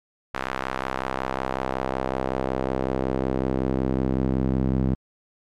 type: tone with band-pass filter sweep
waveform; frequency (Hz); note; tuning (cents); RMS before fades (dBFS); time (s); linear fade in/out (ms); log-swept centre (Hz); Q
sawtooth; 65.41; C2; 0; -25; 0.34-4.95; 5; 1400 to 200; 1.1
effects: MP3 96 kbps